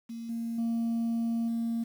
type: tone with level steps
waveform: sine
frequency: 230.6 Hz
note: A#3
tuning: 19 cents flat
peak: -36 / -30 / -24 / -26 dBFS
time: 0.09-1.84 s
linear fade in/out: 10 ms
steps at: 0.29 / 0.58 / 1.48 s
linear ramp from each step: 5 ms
effects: tanh soft clip ceiling -26 dBFS + 9-bit